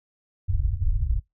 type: low-pass noise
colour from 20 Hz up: pink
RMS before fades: -23 dBFS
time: 0.48-1.2 s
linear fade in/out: 10 ms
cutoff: 110 Hz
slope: 48 dB/octave
effects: noise-tail reverb RT60 0.2 s tail -26 dB re dry